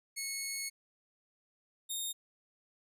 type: tone pair in turn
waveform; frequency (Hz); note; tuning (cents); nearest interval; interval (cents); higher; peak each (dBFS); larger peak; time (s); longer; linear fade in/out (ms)
10% pulse; 2193 / 3688; C#7 / A#7; -19 / -19; major sixth; 900; second; -27; neither; 0.16-0.7 / 1.89-2.13; first; 20
effects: resampled to 32000 Hz